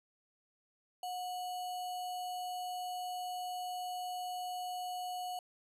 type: tone with sample-and-hold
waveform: sine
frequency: 727 Hz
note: F#5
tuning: 31 cents flat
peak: -37 dBFS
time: 1.03-5.39 s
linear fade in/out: 2 ms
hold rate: 3675 Hz
effects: resampled to 32000 Hz